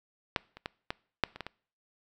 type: clicks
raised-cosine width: 0.3 ms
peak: -10 / -29 / -18 / -16 / -7 / -26 / -20 / -22 dBFS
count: 8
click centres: 0.362 / 0.57 / 0.659 / 0.905 / 1.237 / 1.36 / 1.407 / 1.466 s
effects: noise-tail reverb RT60 0.5 s tail -24 dB re dry